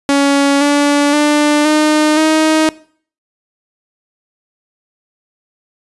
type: tone with pitch steps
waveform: sawtooth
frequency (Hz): 280.4 / 288.4 / 296.7 / 305.2 / 314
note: C#4 / D4 / D4 / D#4 / D#4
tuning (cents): +20 / -31 / +18 / -33 / +16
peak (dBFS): -5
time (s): 0.09-2.69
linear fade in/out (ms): 0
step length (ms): 520
effects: noise-tail reverb RT60 0.5 s tail -21 dB re dry + resampled to 24000 Hz